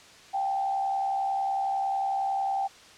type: tone with frequency modulation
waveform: sine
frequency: 784 Hz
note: G5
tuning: in tune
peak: -25 dBFS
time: 0.33-2.68 s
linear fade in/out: 20 ms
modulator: 71 Hz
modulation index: 0.52
effects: white hiss -51 dBFS RMS until 2.97 s + low-pass 6000 Hz 12 dB/octave